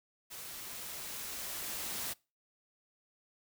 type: noise with level ramp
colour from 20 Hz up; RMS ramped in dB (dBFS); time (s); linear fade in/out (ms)
white; -46 to -38; 0.3-2.14; 20
effects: noise-tail reverb RT60 0.3 s tail -24 dB re dry